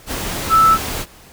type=tone in noise; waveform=sine; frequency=1316 Hz; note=E6; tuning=3 cents flat; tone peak=-8 dBFS; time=0.49-0.78 s; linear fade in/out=50 ms; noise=pink; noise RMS=-24 dBFS; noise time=0.06-1.06 s; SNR=+13 dB; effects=pink hiss -44 dBFS RMS until 1.32 s